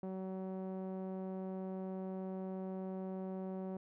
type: tone with low-pass filter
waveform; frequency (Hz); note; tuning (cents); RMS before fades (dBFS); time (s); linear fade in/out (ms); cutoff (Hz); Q
sawtooth; 188.6; F#3; +33; -42; 0.03-3.77; 2; 650; 1.2
effects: none